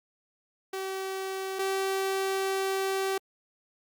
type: tone pair in turn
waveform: sawtooth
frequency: 383 / 385.9 Hz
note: G4 / G4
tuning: -40 / -27 cents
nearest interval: unison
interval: 13 cents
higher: second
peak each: -28 / -23 dBFS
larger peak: second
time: 0.73-1.59 / 1.59-3.18 s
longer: second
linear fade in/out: 5 ms
effects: Opus 48 kbps